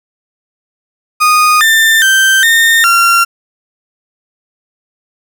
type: tone with pitch steps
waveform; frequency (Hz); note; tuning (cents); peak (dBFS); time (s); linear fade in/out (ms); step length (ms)
35% pulse; 1236 / 1789 / 1560 / 1828 / 1375; D#6 / A6 / G6 / A#6 / F6; -12 / +28 / -9 / -34 / -27; -4; 1.2-3.25; 20; 410
effects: none